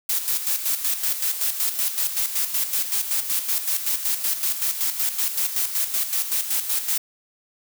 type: noise with tremolo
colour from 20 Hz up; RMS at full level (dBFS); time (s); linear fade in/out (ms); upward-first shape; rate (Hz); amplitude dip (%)
blue; -22; 0.09-6.98; 5; square; 5.3; 60
effects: none